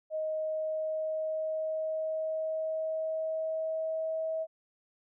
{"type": "tone with pitch glide", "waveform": "sine", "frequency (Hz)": [626, 641.4], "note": ["D#5", "E5"], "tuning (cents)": [10, -48], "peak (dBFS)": -30, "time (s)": [0.1, 4.47], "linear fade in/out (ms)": 50, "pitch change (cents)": 42, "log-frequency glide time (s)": [0.35, 4.34], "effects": []}